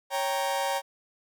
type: chord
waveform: 40% pulse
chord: G diminished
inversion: second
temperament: equal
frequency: 554.4 / 784 / 932.3 Hz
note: Db5 / G5 / Bb5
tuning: 0 / 0 / 0 cents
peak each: -30 dBFS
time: 0.1-0.82 s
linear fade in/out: 50 ms
effects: none